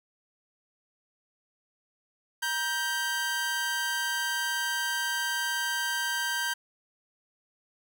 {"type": "tone pair together", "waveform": "sawtooth", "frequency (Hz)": [949, 1568], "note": ["A#5", "G6"], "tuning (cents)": [31, 0], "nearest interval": "major sixth", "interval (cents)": 869, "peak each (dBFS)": [-31, -25], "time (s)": [2.42, 6.54], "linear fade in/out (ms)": 10, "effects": []}